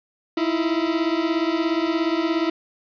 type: beating tone pair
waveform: 40% pulse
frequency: 320 / 337 Hz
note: D#4 / E4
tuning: +49 / +38 cents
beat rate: 17 Hz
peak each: -22 dBFS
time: 0.37-2.5 s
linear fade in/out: 5 ms
effects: resampled to 11025 Hz + 7-bit